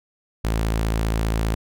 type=tone; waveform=sawtooth; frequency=55 Hz; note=A1; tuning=in tune; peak=-16 dBFS; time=0.44-1.55 s; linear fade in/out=10 ms; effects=none